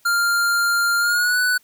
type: tone with pitch glide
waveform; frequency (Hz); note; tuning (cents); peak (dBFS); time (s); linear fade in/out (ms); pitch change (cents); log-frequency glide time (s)
square; 1396.9 to 1488.5; F6 to F#6; 0 to +10; -17; 0.05-1.58; 10; +110; 0.99-1.39
effects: white hiss -58 dBFS RMS until 1.63 s